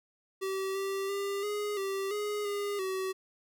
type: tone with pitch steps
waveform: square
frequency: 384.5 / 390.1 / 398.4 / 415.3 / 389.8 / 416.4 / 407.2 / 378.7 Hz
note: G4 / G4 / G4 / G#4 / G4 / G#4 / G#4 / F#4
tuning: -33 / -8 / +28 / 0 / -10 / +5 / -34 / +40 cents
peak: -32 dBFS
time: 0.41-3.13 s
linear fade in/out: 20 ms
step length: 340 ms
effects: none